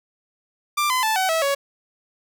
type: tone with pitch steps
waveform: sawtooth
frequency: 1184 / 1018.9 / 876.8 / 754.5 / 649.3 / 558.8 Hz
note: D6 / C6 / A5 / F#5 / E5 / C#5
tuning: +14 / -46 / -6 / +34 / -26 / +14 cents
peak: -15 dBFS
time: 0.77-1.55 s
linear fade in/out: 10 ms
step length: 130 ms
effects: none